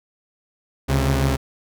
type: tone pair together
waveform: sawtooth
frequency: 70.6 / 134.47 Hz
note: C#2 / C3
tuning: +32 / +48 cents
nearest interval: major seventh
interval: 1116 cents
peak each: -16 dBFS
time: 0.88-1.37 s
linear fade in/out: 20 ms
effects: none